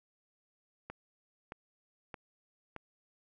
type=click train; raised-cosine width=0.5 ms; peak=-27 dBFS; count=4; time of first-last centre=0.9-2.763 s; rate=1.61 Hz; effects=none